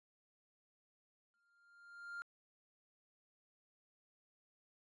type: tone with exponential growth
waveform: triangle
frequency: 1399 Hz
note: F6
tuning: 3 cents sharp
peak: -39 dBFS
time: 1.34-2.22 s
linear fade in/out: 0 ms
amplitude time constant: 190 ms
effects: tanh soft clip ceiling -36 dBFS + resampled to 24000 Hz